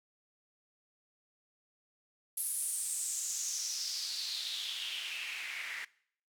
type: noise with band-pass filter sweep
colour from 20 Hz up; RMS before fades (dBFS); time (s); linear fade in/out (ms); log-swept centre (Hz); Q
white; -38; 2.37-5.85; 5; 11000 to 1900; 4.7
effects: noise-tail reverb RT60 0.6 s tail -21 dB re dry